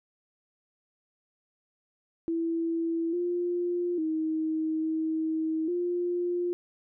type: tone with pitch steps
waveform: sine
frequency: 331.3 / 351.2 / 316.2 / 318.4 / 352 Hz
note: E4 / F4 / D#4 / D#4 / F4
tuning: +9 / +10 / +28 / +40 / +14 cents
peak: -26 dBFS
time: 2.28-6.53 s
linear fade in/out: 0 ms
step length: 850 ms
effects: none